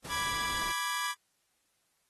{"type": "noise", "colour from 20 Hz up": "pink", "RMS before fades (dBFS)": -44, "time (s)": [0.04, 0.72], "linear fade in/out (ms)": 10}
{"type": "chord", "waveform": "sawtooth", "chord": "G# diminished", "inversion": "first", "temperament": "equal", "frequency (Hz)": [987.8, 1174.7, 1661.2], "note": ["B5", "D6", "G#6"], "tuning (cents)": [0, 0, 0], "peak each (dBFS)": -32, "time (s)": [0.08, 1.15], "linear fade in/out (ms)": 50}
{"effects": ["white hiss -75 dBFS RMS until 2.09 s", "AAC 32 kbps"]}